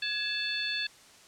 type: harmonic tone with a mistuned harmonic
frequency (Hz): 879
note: A5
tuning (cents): -2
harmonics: 2 / 3 / 4 / 5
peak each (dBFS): -35 / -35 / -35 / -35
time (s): 0.02-0.87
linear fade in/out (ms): 5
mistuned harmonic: 2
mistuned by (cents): -78
effects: white hiss -55 dBFS RMS until 1.27 s + low-pass 8000 Hz 12 dB/octave